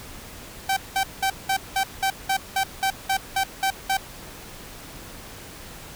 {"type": "tone bursts", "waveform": "sawtooth", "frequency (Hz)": 774, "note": "G5", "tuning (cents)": -22, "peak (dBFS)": -16, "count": 13, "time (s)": [0.69, 3.971], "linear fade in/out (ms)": 5, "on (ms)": 77, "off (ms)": 190, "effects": ["pink hiss -41 dBFS RMS until 5.95 s"]}